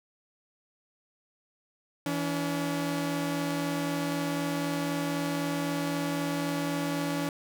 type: tone pair together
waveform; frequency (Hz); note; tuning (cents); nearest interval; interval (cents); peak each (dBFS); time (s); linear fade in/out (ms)
sawtooth; 164.2 / 284.5; E3 / C#4; -6 / +45; minor seventh; 951; -29 / -26; 2.06-7.29; 2
effects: none